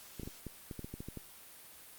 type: clicks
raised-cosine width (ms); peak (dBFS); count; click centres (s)
3; -29; 11; 0.197 / 0.233 / 0.275 / 0.467 / 0.712 / 0.793 / 0.845 / 0.94 / 1.005 / 1.086 / 1.173
effects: white hiss -54 dBFS RMS until 1.98 s + Opus 48 kbps